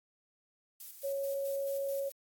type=noise with tremolo; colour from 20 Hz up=violet; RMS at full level=-45 dBFS; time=0.8-2.12 s; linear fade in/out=2 ms; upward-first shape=square; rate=4.6 Hz; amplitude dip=45%
type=tone; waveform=sine; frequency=553 Hz; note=C#5; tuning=4 cents flat; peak=-32 dBFS; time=1.03-2.1 s; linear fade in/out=20 ms
effects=AAC 64 kbps